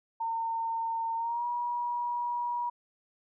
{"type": "tone with pitch glide", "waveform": "sine", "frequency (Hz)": [911, 961.8], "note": ["A#5", "B5"], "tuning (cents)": [-40, -46], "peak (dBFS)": -29, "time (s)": [0.2, 2.7], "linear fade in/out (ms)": 10, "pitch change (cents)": 94, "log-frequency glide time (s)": [1.16, 1.46], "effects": []}